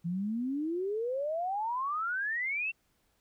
sine exponential sweep, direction up, 164.81 to 2736 Hz, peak -30 dBFS, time 0.04-2.72 s, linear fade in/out 20 ms, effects pink hiss -73 dBFS RMS until 3.2 s

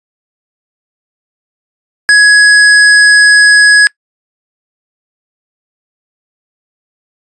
sine tone with hard clipping, 1674 Hz, G#6, 13 cents sharp, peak -3 dBFS, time 2.09-3.87 s, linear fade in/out 0 ms, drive 18 dB, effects noise-tail reverb RT60 0.1 s tail -24 dB re dry + resampled to 24000 Hz

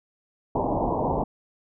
white low-pass noise, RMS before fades -25 dBFS, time 0.55-1.24 s, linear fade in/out 5 ms, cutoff 1000 Hz, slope 96 dB/octave, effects none

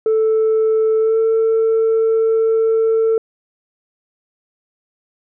sine tone with pitch glide, 440 to 447.4 Hz, A4 to A4, 0 to +29 cents, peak -10 dBFS, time 0.06-3.18 s, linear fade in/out 2 ms, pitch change +29 cents, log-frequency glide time 0.99-1.18 s, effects tanh soft clip ceiling -10 dBFS

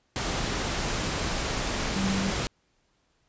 sine tone in noise, 193.6 Hz, G3, 21 cents flat, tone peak -26 dBFS, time 1.96-2.3 s, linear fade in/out 0 ms, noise pink, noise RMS -29 dBFS, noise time 0.16-2.47 s, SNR 0 dB, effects pink hiss -70 dBFS RMS until 3.28 s + resampled to 16000 Hz

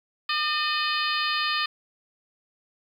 harmonic tone with a mistuned harmonic, 605 Hz, D#5, 49 cents flat, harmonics 2 / 3 / 4 / 5 / 6 / 7 / 8, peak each -28 / -30 / -31 / -32 / -33 / -33 / -34 dBFS, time 0.29-1.66 s, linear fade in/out 5 ms, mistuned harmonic 4, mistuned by +63 cents, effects 9-bit

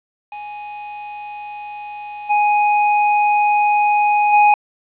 square tone with level steps, 832 Hz, G#5, 3 cents sharp, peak -29 / -13 / -9 dBFS, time 0.32-4.54 s, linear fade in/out 2 ms, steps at 2.29 / 4.32 s, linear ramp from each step 20 ms, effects resampled to 8000 Hz + 8-bit

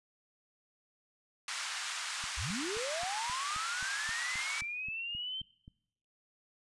pink band-pass noise, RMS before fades -39 dBFS, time 1.48-4.61 s, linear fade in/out 2 ms, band 1100 to 8800 Hz, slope 24 dB/octave
click train, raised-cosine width 5 ms, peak -38 dBFS, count 14, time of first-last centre 2.24-5.679 s, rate 3.78 Hz
sine linear sweep, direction up, 45.8 to 3136 Hz, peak -36 dBFS, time 2.37-5.42 s, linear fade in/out 10 ms
effects noise-tail reverb RT60 0.8 s tail -24 dB re dry + resampled to 24000 Hz

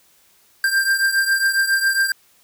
square beating tone pair, 1583 / 1590.3 Hz, G6 / G6, +17 / +24 cents, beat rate 7.3 Hz, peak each -18 / -22 dBFS, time 0.64-2.12 s, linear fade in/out 2 ms, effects white hiss -56 dBFS RMS until 2.43 s

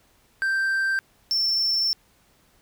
triangle tone pair in turn, 1568 / 5388 Hz, G6 / E8, 0 / +37 cents, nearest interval octave + major sixth, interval 2137 cents, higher second, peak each -19 dBFS, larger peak neither, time 0.42-0.99 / 1.31-1.93 s, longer second, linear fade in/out 0 ms, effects pink hiss -61 dBFS RMS until 2.61 s

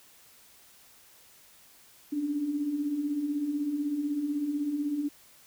sine beating tone pair, 277.2 / 293.2 Hz, C#4 / D4, 0 / -3 cents, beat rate 16 Hz, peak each -37 / -28 dBFS, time 2.12-5.09 s, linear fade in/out 10 ms, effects white hiss -57 dBFS RMS until 5.46 s

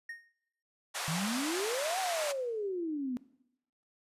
triangle tone with exponential decay, 1854 Hz, A#6, 10 cents flat, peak -35 dBFS, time 0.09-0.32 s, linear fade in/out 5 ms, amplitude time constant 50 ms
pink band-pass noise, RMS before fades -37 dBFS, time 0.94-2.33 s, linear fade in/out 20 ms, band 650 to 11000 Hz, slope 24 dB/octave
sine exponential two-way sweep, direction up then down, 152.3 to 776 to 240.2 Hz, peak -32 dBFS, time 1.08-3.17 s, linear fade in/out 0 ms, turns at 1.99 s
effects noise-tail reverb RT60 0.8 s tail -19 dB re dry + resampled to 32000 Hz

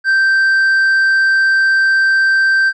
triangle tone with tanh clipping, 1564 Hz, G6, 4 cents flat, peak -10 dBFS, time 0.04-2.73 s, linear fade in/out 50 ms, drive 8 dB, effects none

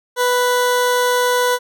20% pulse tone, 493.9 Hz, B4, in tune, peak -9 dBFS, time 0.16-1.59 s, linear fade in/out 50 ms, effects none

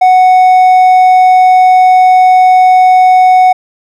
sine tone with hard clipping, 740 Hz, F#5, in tune, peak -3 dBFS, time 0.01-3.53 s, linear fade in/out 10 ms, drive 3 dB, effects none

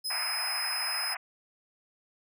sawtooth tone, 5080 Hz, D#8, 35 cents sharp, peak -28 dBFS, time 0.04-1.15 s, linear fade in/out 20 ms
white band-pass noise, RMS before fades -37 dBFS, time 0.1-1.17 s, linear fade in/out 5 ms, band 660 to 2600 Hz, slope 96 dB/octave
effects none

